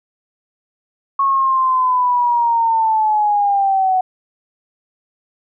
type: linear sweep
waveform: sine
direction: down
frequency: 1102 to 740 Hz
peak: -12 dBFS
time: 1.19-4.01 s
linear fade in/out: 5 ms
effects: none